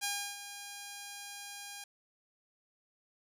5% pulse tone with ADSR envelope, 810 Hz, G#5, 43 cents flat, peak -20 dBFS, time 0.01-1.84 s, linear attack 31 ms, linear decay 320 ms, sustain -12 dB, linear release 3 ms, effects none

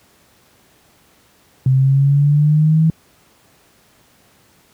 sine exponential sweep, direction up, 130 to 161.9 Hz, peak -9 dBFS, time 1.66-2.9 s, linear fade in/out 2 ms, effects pink hiss -53 dBFS RMS until 4.73 s + high-pass 80 Hz 12 dB/octave

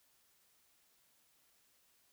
silence, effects white hiss -72 dBFS RMS until 2.12 s

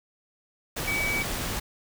sine tone in noise, 2279 Hz, C#7, 47 cents sharp, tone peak -26 dBFS, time 0.87-1.23 s, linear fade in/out 10 ms, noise pink, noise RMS -31 dBFS, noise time 0.76-1.6 s, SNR +2 dB, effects none

